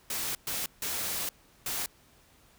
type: noise bursts at uneven times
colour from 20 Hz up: white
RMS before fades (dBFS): -33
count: 4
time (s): 0.1-0.35 / 0.47-0.66 / 0.82-1.29 / 1.66-1.86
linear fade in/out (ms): 2
effects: pink hiss -61 dBFS RMS until 2.58 s